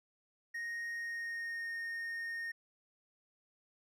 triangle tone with pitch glide, 1864.7 to 1844.3 Hz, A#6 to A#6, 0 to -19 cents, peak -36 dBFS, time 0.54-2.52 s, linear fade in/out 10 ms, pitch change -19 cents, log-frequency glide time 0.92-1.73 s, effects none

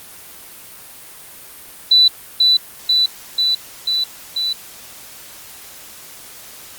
sine tone with echo, 3978 Hz, B7, 12 cents sharp, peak -7 dBFS, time 1.91-2.08 s, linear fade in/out 5 ms, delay 490 ms, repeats 5, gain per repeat -2 dB, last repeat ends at 4.53 s, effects white hiss -38 dBFS RMS until 6.78 s + Opus 32 kbps

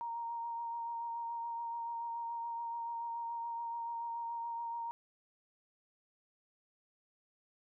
sine tone with vibrato, 932 Hz, A#5, 1 cent flat, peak -37 dBFS, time 0.01-4.91 s, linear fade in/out 0 ms, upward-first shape sine, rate 7 Hz, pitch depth 16 cents each way, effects none

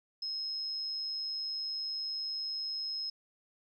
sine tone, 5150 Hz, E8, 41 cents flat, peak -34 dBFS, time 0.22-3.1 s, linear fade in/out 5 ms, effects 12-bit

